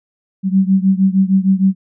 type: beating tone pair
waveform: sine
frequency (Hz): 189.2 / 195.7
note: F#3 / G3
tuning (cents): +39 / -3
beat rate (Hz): 6.5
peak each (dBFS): -12 / -14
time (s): 0.43-1.75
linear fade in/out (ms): 50
effects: none